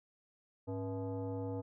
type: tone with frequency modulation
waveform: sine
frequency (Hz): 103.83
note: G#2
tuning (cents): 0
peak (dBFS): -36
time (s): 0.67-1.62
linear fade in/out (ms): 20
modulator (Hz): 378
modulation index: 1.3
effects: none